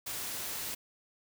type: noise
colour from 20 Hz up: white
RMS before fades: -38 dBFS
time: 0.06-0.75 s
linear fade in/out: 10 ms
effects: none